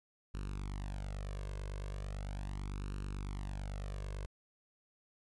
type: tone with flanger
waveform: sawtooth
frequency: 49 Hz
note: G1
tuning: in tune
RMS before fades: -41 dBFS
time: 0.34-4.26 s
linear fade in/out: 0 ms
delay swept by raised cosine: 0.72 to 1.92 ms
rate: 0.38 Hz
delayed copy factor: +0.8
effects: resampled to 24000 Hz